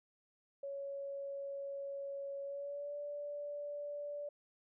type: tone with pitch glide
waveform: sine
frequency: 557 to 581.3 Hz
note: C#5 to D5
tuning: +8 to -18 cents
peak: -40 dBFS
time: 0.63-4.29 s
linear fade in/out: 5 ms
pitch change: +74 cents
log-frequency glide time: 2.43-2.96 s
effects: none